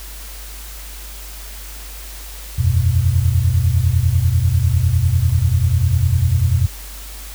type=chord; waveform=sine; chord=E suspended second; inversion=none; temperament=equal; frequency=82.41 / 92.5 / 123.47 Hz; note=E2 / F#2 / B2; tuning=0 / 0 / 0 cents; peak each=-17 / -16 / -17 dBFS; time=2.58-6.67 s; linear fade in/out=10 ms; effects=added 50 Hz sine -32 dBFS peak until 7.34 s + white hiss -36 dBFS RMS until 7.34 s